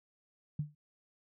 sine tone with exponential decay, 149 Hz, D3, 25 cents sharp, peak -28 dBFS, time 0.59-0.75 s, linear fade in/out 5 ms, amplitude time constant 34 ms, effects none

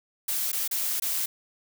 blue noise with dropouts, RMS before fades -28 dBFS, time 0.28-1.26 s, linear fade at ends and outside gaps 5 ms, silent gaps 0.518-0.528 / 0.678-0.711 / 0.999-1.02 s, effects none

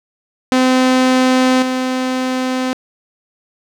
sawtooth tone with level steps, 256.9 Hz, C4, 32 cents flat, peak -6 / -12 dBFS, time 0.52-2.73 s, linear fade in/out 0 ms, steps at 1.62 s, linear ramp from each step 5 ms, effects low-pass 7000 Hz 12 dB/octave + 8-bit

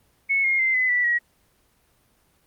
sine tone with pitch steps, 2200 / 2139 / 2079 / 2021 / 1964.5 / 1909.7 Hz, C#7 / C7 / C7 / B6 / B6 / A#6, -14 / +38 / -12 / +39 / -10 / +41 cents, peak -18 dBFS, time 0.29-1.19 s, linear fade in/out 20 ms, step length 150 ms, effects pink hiss -63 dBFS RMS until 2.46 s + Opus 24 kbps

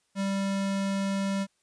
square tone, 196 Hz, G3, in tune, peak -27 dBFS, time 0.15-1.47 s, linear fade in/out 50 ms, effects white hiss -72 dBFS RMS until 1.62 s + resampled to 22050 Hz

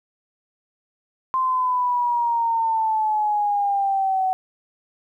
sine exponential sweep, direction down, 1046.5 to 748 Hz, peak -18 dBFS, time 1.34-4.33 s, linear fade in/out 0 ms, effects 10-bit

